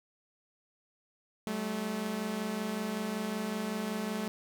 sawtooth tone pair together, 191.49 / 216.8 Hz, G3 / A3, -40 / -25 cents, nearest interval major second, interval 215 cents, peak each -34 / -30 dBFS, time 1.47-4.28 s, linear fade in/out 0 ms, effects none

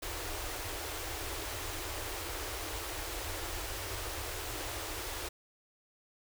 pink band-stop noise, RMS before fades -39 dBFS, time 0.02-5.29 s, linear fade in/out 10 ms, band 110 to 290 Hz, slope 96 dB/octave, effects none

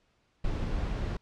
brown noise, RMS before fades -31 dBFS, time 0.44-1.17 s, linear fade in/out 5 ms, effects pink hiss -71 dBFS RMS until 1.21 s + low-pass 5000 Hz 12 dB/octave

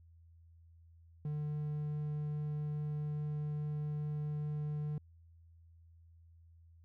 triangle tone, 149.6 Hz, D3, 32 cents sharp, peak -33 dBFS, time 1.25-4.98 s, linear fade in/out 2 ms, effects added 83 Hz sine -58 dBFS peak until 6.84 s

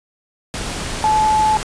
sine tone in noise, 863 Hz, A5, 34 cents flat, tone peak -12 dBFS, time 1.04-1.57 s, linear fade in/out 0 ms, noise pink, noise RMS -25 dBFS, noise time 0.54-1.63 s, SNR +10 dB, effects resampled to 22050 Hz

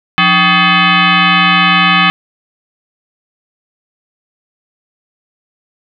sine tone with frequency modulation, 653 Hz, E5, 17 cents flat, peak -6 dBFS, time 0.18-2.1 s, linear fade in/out 0 ms, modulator 476 Hz, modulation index 5.5, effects none

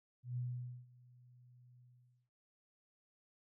sine tone with ADSR envelope, 123.47 Hz, B2, in tune, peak -36 dBFS, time 0.23-2.3 s, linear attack 140 ms, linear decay 490 ms, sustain -24 dB, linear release 500 ms, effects none

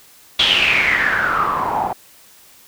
white noise with low-pass filter sweep, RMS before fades -17 dBFS, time 0.39-1.93 s, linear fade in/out 5 ms, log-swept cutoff 3400 to 750 Hz, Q 7.6, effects white hiss -47 dBFS RMS until 2.67 s

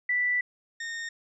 sine / 40% pulse tone pair in turn, 1973 / 1839.3 Hz, B6 / A#6, -2 / -24 cents, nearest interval minor second, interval 122 cents, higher first, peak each -23 / -32 dBFS, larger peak first, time 0.09-0.41 / 0.8-1.09 s, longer first, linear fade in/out 5 ms, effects resampled to 22050 Hz

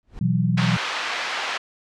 brown noise with exponential growth, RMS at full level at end -32 dBFS, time 0.03-0.19 s, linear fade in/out 0 ms, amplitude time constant 34 ms
sine chord, B suspended fourth, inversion none, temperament equal with one note detuned, 123.47 / 164.81 / 185.64 Hz, B2 / E3 / F#3, 0 / 0 / +6 cents, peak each -22 dBFS, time 0.21-0.77 s, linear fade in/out 5 ms
pink band-pass noise, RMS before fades -27 dBFS, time 0.57-1.58 s, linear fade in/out 10 ms, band 1000 to 3700 Hz, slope 12 dB/octave
effects low-pass 7000 Hz 12 dB/octave

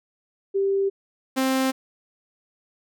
sine / sawtooth tone pair in turn, 392.6 / 263.4 Hz, G4 / C4, +3 / +12 cents, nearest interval perfect fifth, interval 691 cents, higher first, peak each -19 / -16 dBFS, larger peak second, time 0.54-0.9 / 1.36-1.72 s, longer neither, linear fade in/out 20 ms, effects none

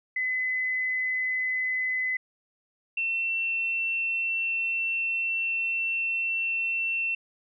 sine tone pair in turn, 2022 / 2699 Hz, B6 / E7, +40 / +40 cents, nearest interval perfect fourth, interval 500 cents, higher second, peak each -25 dBFS, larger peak neither, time 0.16-2.17 / 2.97-7.15 s, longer second, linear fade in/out 5 ms, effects none

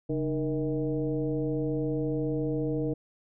sine tone with frequency modulation, 304.8 Hz, D#4, 36 cents flat, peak -26 dBFS, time 0.09-2.94 s, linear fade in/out 10 ms, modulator 166 Hz, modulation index 1.3, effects none

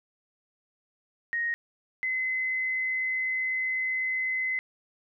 sine tone pair in turn, 1870 / 2042 Hz, A#6 / C7, +5 / -43 cents, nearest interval major second, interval 152 cents, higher second, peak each -26 / -26 dBFS, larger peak neither, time 1.33-1.54 / 2.03-4.59 s, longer second, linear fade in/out 0 ms, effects none

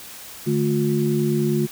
sine tone cluster, 148.5 / 218.3 / 356.5 Hz, D3 / A3 / F4, +20 / -13 / +36 cents, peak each -22 dBFS, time 0.46-1.67 s, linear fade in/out 20 ms, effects white hiss -39 dBFS RMS until 1.71 s

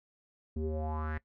square tone with low-pass filter sweep, 77.6 Hz, D#2, 4 cents flat, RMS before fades -35 dBFS, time 0.56-1.18 s, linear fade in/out 5 ms, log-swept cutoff 300 to 1900 Hz, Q 5.4, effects noise-tail reverb RT60 0.1 s tail -19 dB re dry

